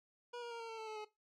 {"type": "tone with pitch steps", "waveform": "25% pulse", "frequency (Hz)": [482.4, 473.8, 465.4, 457.2, 449.1, 441.1, 433.3, 425.6], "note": ["B4", "A#4", "A#4", "A#4", "A4", "A4", "A4", "G#4"], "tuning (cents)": [-41, 28, -3, -34, 35, 4, -27, 42], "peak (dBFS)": -40, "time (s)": [0.33, 1.05], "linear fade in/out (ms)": 10, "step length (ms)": 90, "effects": ["noise-tail reverb RT60 0.2 s tail -17 dB re dry", "low-pass 5000 Hz 12 dB/octave"]}